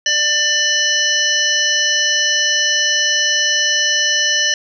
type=harmonic tone; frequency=595 Hz; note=D5; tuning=22 cents sharp; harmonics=1 / 3 / 5 / 7 / 9 / 10; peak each=-30 / -18 / -18 / -25 / -22 / -19 dBFS; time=0.06-4.54 s; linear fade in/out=2 ms; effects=none